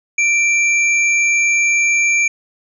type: tone pair together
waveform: sine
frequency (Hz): 2349 / 6644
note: D7 / G#8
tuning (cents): 0 / 0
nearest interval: octave + tritone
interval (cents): 1800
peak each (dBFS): -12 / -21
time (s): 0.18-2.28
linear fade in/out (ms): 5
effects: none